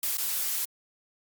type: noise with dropouts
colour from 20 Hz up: blue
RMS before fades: -29 dBFS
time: 0.03-0.65 s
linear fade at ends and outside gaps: 2 ms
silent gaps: 0.171-0.182 s
effects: Opus 48 kbps